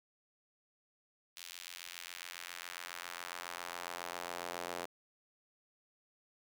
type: tone with high-pass filter sweep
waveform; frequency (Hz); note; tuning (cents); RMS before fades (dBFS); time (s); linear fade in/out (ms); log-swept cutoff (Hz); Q
square; 43.65; F1; 0; -45; 1.36-4.86; 10; 3300 to 520; 1
effects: none